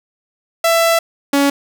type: tone pair in turn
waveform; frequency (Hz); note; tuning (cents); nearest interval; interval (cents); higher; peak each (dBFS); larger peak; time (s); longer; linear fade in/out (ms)
sawtooth; 666 / 281.1; E5 / C#4; +18 / +24; octave + minor third; 1494; first; -7; neither; 0.64-0.99 / 1.33-1.5; first; 5
effects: none